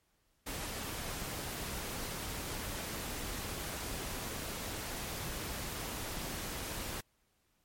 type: noise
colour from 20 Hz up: pink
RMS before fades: -40 dBFS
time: 0.46-7.01 s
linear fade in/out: 10 ms
effects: pink hiss -75 dBFS RMS until 7.64 s + MP3 64 kbps